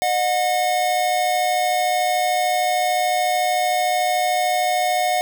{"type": "tone pair together", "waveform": "square", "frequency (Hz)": [613, 726.5], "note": ["D#5", "F#5"], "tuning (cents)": [-26, -32], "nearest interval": "minor third", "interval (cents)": 294, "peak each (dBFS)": [-25, -19], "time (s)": [0.02, 5.21], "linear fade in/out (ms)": 0, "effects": []}